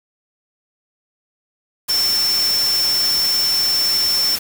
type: tone in noise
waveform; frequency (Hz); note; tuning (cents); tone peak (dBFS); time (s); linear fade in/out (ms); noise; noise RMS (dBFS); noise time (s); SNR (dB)
sine; 5390; E8; +38; -15; 1.89-4.36; 10; white; -25; 1.88-4.39; +7
effects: none